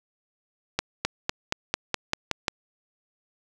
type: accelerating click train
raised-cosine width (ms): 0.2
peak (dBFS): -6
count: 9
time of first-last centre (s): 0.79-2.482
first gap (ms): 260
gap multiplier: 0.94
effects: none